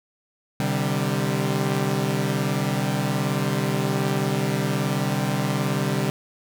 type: chord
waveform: sawtooth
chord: C suspended second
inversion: none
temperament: equal with one note detuned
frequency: 130.81 / 149.57 / 196 Hz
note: C3 / D3 / G3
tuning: 0 / +32 / 0 cents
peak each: -22 dBFS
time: 0.6-6.1 s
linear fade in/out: 0 ms
effects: none